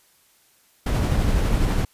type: noise with tremolo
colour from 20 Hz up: brown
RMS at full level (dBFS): -19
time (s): 0.86-1.85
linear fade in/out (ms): 5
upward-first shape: sine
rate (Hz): 12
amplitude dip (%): 25
effects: white hiss -59 dBFS RMS until 1.93 s + resampled to 32000 Hz